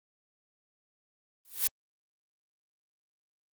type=noise with exponential growth; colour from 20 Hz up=blue; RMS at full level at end=-22 dBFS; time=1.45-1.67 s; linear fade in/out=0 ms; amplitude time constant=46 ms; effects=Opus 32 kbps